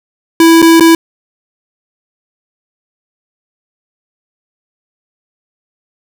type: tone with dropouts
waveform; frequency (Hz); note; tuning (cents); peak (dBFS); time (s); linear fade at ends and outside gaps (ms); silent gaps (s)
square; 329.6; E4; 0; -3; 0.4-0.95; 2; 0.619-0.625 / 0.798-0.807
effects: 7-bit